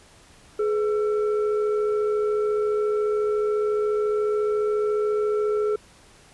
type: tone with frequency modulation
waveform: sine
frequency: 421.9 Hz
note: G#4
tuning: 27 cents sharp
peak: -20 dBFS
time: 0.59-5.76 s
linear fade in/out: 5 ms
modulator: 918 Hz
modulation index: 0.4
effects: pink hiss -52 dBFS RMS until 6.33 s + resampled to 24000 Hz